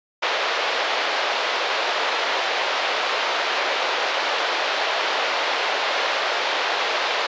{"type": "band-pass noise", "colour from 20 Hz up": "pink", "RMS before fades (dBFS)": -23, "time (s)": [0.22, 7.27], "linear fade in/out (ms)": 10, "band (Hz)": [500, 4300], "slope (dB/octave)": 24, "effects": ["resampled to 16000 Hz"]}